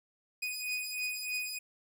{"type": "beating tone pair", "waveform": "sawtooth", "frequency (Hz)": [2485, 2488.2], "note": ["D#7", "D#7"], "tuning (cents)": [-3, -1], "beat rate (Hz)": 3.2, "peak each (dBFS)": [-35, -33], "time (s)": [0.42, 1.59], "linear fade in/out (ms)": 10, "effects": []}